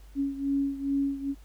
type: beating tone pair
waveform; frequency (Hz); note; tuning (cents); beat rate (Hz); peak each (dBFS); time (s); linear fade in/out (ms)
sine; 277.1 / 279.5; C#4 / C#4; -1 / +14; 2.4; -27 / -31; 0.15-1.35; 50
effects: added 50 Hz sine -47 dBFS peak until 1.44 s + pink hiss -61 dBFS RMS until 1.44 s